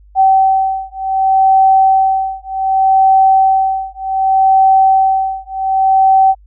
sine beating tone pair, 768 / 768.66 Hz, G5 / G5, -36 / -34 cents, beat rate 0.66 Hz, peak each -11 dBFS, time 0.15-6.35 s, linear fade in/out 50 ms, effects added 50 Hz sine -40 dBFS peak until 6.46 s

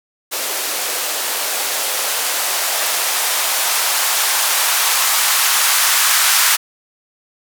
violet noise with band-pass filter sweep, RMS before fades -17 dBFS, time 0.31-6.57 s, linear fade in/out 20 ms, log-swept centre 440 to 1200 Hz, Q 1.4, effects none

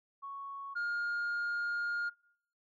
sine tone pair in turn, 1108.7 / 1416.9 Hz, C#6 / F6, 0 / +25 cents, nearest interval major third, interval 425 cents, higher second, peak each -40 / -30 dBFS, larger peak second, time 0.22-0.75 / 0.75-2.1 s, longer second, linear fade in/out 20 ms, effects noise-tail reverb RT60 0.6 s tail -24 dB re dry + tanh soft clip ceiling -31 dBFS

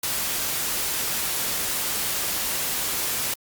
white noise, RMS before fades -26 dBFS, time 0.03-3.34 s, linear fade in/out 5 ms, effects Opus 48 kbps

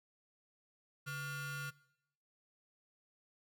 45% pulse ring-modulated tone, 639 Hz, D#5, 46 cents sharp, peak -37 dBFS, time 1.06-1.71 s, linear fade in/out 20 ms, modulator 781 Hz, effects noise-tail reverb RT60 0.8 s tail -21 dB re dry

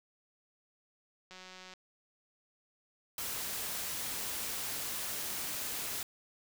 click train, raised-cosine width 0.2 ms, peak -33 dBFS, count 80, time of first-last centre 1.31-1.737 s, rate 185 Hz
white noise, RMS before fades -38 dBFS, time 3.18-6.03 s, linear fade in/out 2 ms
effects none

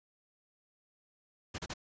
pink noise bursts, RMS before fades -39 dBFS, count 3, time 1.54-1.738 s, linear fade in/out 10 ms, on 44 ms, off 33 ms, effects resampled to 16000 Hz

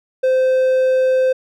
triangle tone, 518 Hz, C5, 17 cents flat, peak -10 dBFS, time 0.23-1.33 s, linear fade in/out 10 ms, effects none

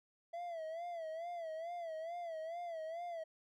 triangle tone with vibrato, 666 Hz, E5, 18 cents sharp, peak -39 dBFS, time 0.33-3.24 s, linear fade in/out 10 ms, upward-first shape sine, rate 2.3 Hz, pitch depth 95 cents each way, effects none

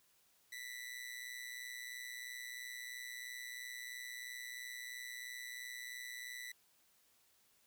sawtooth tone with amplitude modulation, 1975.5 Hz, B6, in tune, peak -39 dBFS, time 0.52-6.52 s, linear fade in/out 5 ms, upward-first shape sine, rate 123 Hz, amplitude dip 65%, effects white hiss -72 dBFS RMS until 7.66 s

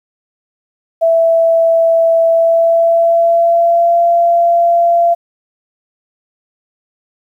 sine tone with pitch glide, 661 to 684.7 Hz, E5 to F5, +5 to -34 cents, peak -7 dBFS, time 1.01-5.15 s, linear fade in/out 20 ms, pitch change +61 cents, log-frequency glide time 2.28-3.99 s, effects 8-bit

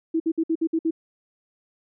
sine tone bursts, 325.3 Hz, E4, 23 cents flat, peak -19 dBFS, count 7, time 0.14-0.909 s, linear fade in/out 10 ms, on 61 ms, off 57 ms, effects none

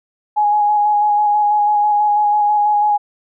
sine tone with vibrato, 834 Hz, G#5, 7 cents sharp, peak -11 dBFS, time 0.36-2.98 s, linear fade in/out 20 ms, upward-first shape square, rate 6.1 Hz, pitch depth 15 cents each way, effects none

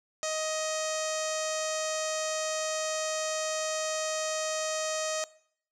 sawtooth tone with low-pass filter, 627 Hz, D#5, 13 cents sharp, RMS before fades -32 dBFS, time 0.23-5.24 s, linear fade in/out 0 ms, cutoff 6800 Hz, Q 5.4, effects noise-tail reverb RT60 0.6 s tail -20 dB re dry

